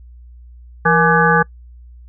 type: harmonic tone with a mistuned harmonic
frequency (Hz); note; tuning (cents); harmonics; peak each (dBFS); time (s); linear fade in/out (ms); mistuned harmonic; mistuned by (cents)
168.1; E3; +34; 1 / 3 / 5 / 7 / 9 / 10; -17 / -17 / -17 / -17 / -17 / -17; 0.85-1.43; 10; 3; -110
effects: noise-tail reverb RT60 0.1 s tail -25 dB re dry + added 60 Hz sine -37 dBFS peak until 2.08 s